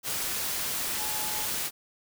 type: tone in noise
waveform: sine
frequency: 854 Hz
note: G#5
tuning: 48 cents sharp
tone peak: -39 dBFS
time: 0.96-1.48 s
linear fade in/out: 50 ms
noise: white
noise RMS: -31 dBFS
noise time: 0.03-1.71 s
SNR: -11 dB
effects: none